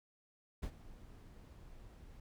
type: noise with ADSR envelope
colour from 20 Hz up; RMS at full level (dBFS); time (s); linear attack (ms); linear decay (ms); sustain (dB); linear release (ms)
brown; -38; 0.62-2.2; 16; 67; -17; 3
effects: none